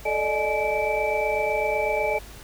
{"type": "tone cluster", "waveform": "sine", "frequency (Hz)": [434.8, 590, 618, 847, 2319], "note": ["A4", "D5", "D#5", "G#5", "D7"], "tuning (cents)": [-21, 8, -12, 34, -22], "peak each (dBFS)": -28, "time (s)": [0.05, 2.19], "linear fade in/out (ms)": 10, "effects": ["added 50 Hz sine -43 dBFS peak until 2.43 s", "pink hiss -45 dBFS RMS until 2.43 s"]}